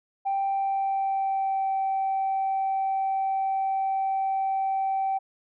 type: tone with pitch glide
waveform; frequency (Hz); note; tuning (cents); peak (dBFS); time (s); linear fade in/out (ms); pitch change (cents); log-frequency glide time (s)
sine; 784 to 773.7; G5 to G5; 0 to -23; -22; 0.25-5.19; 20; -23; 0.44-1.72
effects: tanh soft clip ceiling -20 dBFS